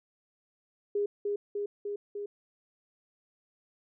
sine tone with echo, 408.9 Hz, G#4, 27 cents flat, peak -26 dBFS, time 0.95-1.06 s, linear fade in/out 5 ms, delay 300 ms, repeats 4, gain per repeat -2 dB, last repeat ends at 2.26 s, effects none

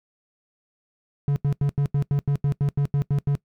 triangle tone bursts, 142.3 Hz, C#3, 46 cents sharp, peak -16 dBFS, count 13, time 1.28-3.352 s, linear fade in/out 0 ms, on 80 ms, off 86 ms, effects noise-tail reverb RT60 0.1 s tail -21 dB re dry

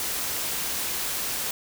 white noise, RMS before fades -29 dBFS, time 0-1.51 s, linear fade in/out 2 ms, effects none

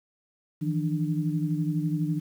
sine tone cluster, 157.4 / 169.4 / 297.8 Hz, D#3 / E3 / D4, +20 / +48 / +24 cents, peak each -27 / -30 / -30 dBFS, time 0.61-2.2 s, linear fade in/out 20 ms, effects 9-bit

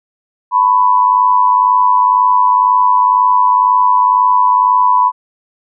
sine tone with amplitude modulation, 996 Hz, B5, 14 cents sharp, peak -4 dBFS, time 0.51-5.12 s, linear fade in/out 50 ms, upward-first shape sine, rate 102 Hz, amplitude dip 65%, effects none

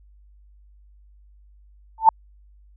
sine tone with exponential growth, 888 Hz, A5, 16 cents sharp, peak -4 dBFS, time 1.98-2.09 s, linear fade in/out 2 ms, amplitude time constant 23 ms, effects added 50 Hz sine -49 dBFS peak until 2.76 s

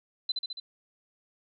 sine tone with echo, 4040 Hz, B7, 39 cents sharp, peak -25 dBFS, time 0.29-0.32 s, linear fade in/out 5 ms, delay 70 ms, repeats 4, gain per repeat -3 dB, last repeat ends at 0.6 s, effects none

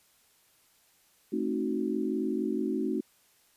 sine chord, A diminished seventh, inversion none, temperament equal with one note detuned, 220 / 266.4 / 311.1 / 370 Hz, A3 / C4 / Eb4 / Gb4, 0 / +31 / 0 / 0 cents, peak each -33 dBFS, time 1.32-3.01 s, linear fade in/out 10 ms, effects white hiss -65 dBFS RMS until 3.56 s + resampled to 32000 Hz

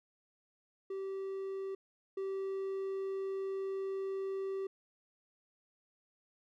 triangle tone pair in turn, 387.2 / 387.2 Hz, G4 / G4, -21 / -21 cents, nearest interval unison, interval 0 cents, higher neither, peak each -35 / -33 dBFS, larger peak second, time 0.9-1.75 / 2.17-4.67 s, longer second, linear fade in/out 5 ms, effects none

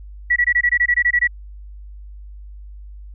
sine tone bursts, 1939 Hz, B6, 32 cents flat, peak -12 dBFS, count 12, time 0.3-1.275 s, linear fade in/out 10 ms, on 62 ms, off 21 ms, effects added 50 Hz sine -34 dBFS peak until 3.14 s

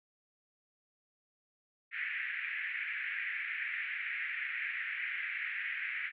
white band-pass noise, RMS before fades -38 dBFS, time 1.91-6.12 s, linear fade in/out 50 ms, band 1700 to 2300 Hz, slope 48 dB/octave, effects none

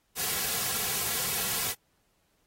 white noise with comb filter, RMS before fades -30 dBFS, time 0.15-1.75 s, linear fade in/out 50 ms, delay 3.3 ms, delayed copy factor -0.6, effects pink hiss -72 dBFS RMS until 2.46 s + AAC 48 kbps

